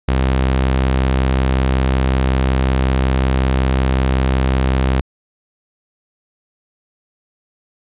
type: tone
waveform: sawtooth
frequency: 65.41 Hz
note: C2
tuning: in tune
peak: -9 dBFS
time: 0.08-5.01 s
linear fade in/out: 5 ms
effects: resampled to 8000 Hz